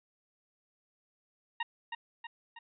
20% pulse tone with echo, 932.3 Hz, A#5, in tune, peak -26 dBFS, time 1.6-1.63 s, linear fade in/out 5 ms, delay 320 ms, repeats 3, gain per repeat -5 dB, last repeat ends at 2.59 s, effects resampled to 11025 Hz

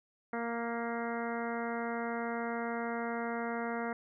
harmonic tone with a mistuned harmonic, 233.1 Hz, A#3, in tune, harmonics 1 / 2 / 3 / 4 / 5 / 6 / 7 / 8 / 9, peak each -38 / -39 / -40 / -44 / -46 / -43 / -48 / -47 / -49 dBFS, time 0.33-3.93 s, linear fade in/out 2 ms, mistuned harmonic 8, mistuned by +25 cents, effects none

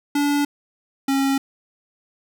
square tone pair in turn, 288.2 / 272.6 Hz, D4 / C#4, -33 / -29 cents, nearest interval minor second, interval 96 cents, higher first, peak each -18 dBFS, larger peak neither, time 0.15-0.45 / 1.08-1.38 s, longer neither, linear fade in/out 5 ms, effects none

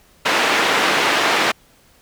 white band-pass noise, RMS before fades -17 dBFS, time 0.25-1.52 s, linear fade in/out 10 ms, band 280 to 2400 Hz, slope 12 dB/octave, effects pink hiss -53 dBFS RMS until 2.01 s

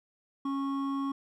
triangle tone pair together, 275 / 1100 Hz, C#4 / C#6, -14 / -14 cents, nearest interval 2 octaves, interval 2400 cents, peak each -28 / -35 dBFS, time 0.45-1.12 s, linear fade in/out 5 ms, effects none

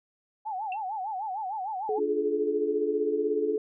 sine tone with vibrato, 806 Hz, G5, 48 cents sharp, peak -30 dBFS, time 0.45-2 s, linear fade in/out 20 ms, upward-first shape sine, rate 6.6 Hz, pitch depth 170 cents each way
sine tone with exponential decay, 2700 Hz, E7, 41 cents sharp, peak -32 dBFS, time 0.72-0.8 s, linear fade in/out 2 ms, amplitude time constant 17 ms
sine tone with pitch glide, 427.8 to 432.3 Hz, A4 to A4, -49 to -31 cents, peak -26 dBFS, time 1.89-3.58 s, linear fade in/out 2 ms, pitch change +18 cents, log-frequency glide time 2.13-3.22 s
sine chord, D diminished, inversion none, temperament equal, 293.7 / 349.2 / 415.3 Hz, D4 / F4 / Ab4, 0 / 0 / 0 cents, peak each -33 dBFS, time 1.97-3.57 s, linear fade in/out 20 ms
effects none

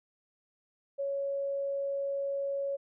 sine tone, 556 Hz, C#5, 5 cents sharp, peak -30 dBFS, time 0.98-2.77 s, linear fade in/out 20 ms, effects none

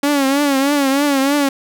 sawtooth tone with vibrato, 279.3 Hz, C#4, 13 cents sharp, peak -9 dBFS, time 0.03-1.49 s, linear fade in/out 5 ms, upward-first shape triangle, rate 3.2 Hz, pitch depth 96 cents each way, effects none

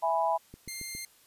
sine chord, E major, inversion none, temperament equal, 659.3 / 830.6 / 987.8 Hz, E5 / G#5 / B5, 0 / 0 / 0 cents, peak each -29 / -29 / -29 dBFS, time 0.02-0.38 s, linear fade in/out 20 ms
click train, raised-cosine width 3 ms, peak -32 dBFS, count 4, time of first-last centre 0.54-0.95 s, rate 7.31 Hz
10% pulse tone, 2105 Hz, C7, 10 cents sharp, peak -28 dBFS, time 0.68-1.05 s, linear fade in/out 2 ms
effects white hiss -61 dBFS RMS until 1.26 s + resampled to 32000 Hz

